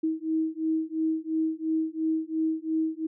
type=beating tone pair; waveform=sine; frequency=317.4 / 320.3 Hz; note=D#4 / E4; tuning=+35 / -50 cents; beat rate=2.9 Hz; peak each=-28 dBFS; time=0.03-3.07 s; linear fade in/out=10 ms; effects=none